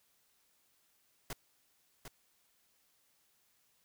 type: noise with echo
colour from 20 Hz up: pink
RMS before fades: -41 dBFS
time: 1.3-1.33 s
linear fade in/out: 2 ms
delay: 750 ms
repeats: 1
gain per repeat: -7 dB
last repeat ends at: 2.08 s
effects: white hiss -73 dBFS RMS until 3.84 s